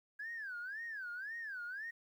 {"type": "tone with vibrato", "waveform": "sine", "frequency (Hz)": 1628, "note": "G#6", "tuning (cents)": -35, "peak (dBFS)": -40, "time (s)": [0.19, 1.91], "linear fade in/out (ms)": 10, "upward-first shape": "sine", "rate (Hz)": 1.9, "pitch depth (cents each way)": 240, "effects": ["tanh soft clip ceiling -37 dBFS", "12-bit"]}